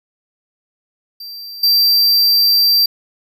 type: tone with level steps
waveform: square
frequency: 4699 Hz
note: D8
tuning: in tune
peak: -29 / -10 dBFS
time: 1.2-2.86 s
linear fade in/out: 5 ms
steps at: 1.63 s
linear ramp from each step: 5 ms
effects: none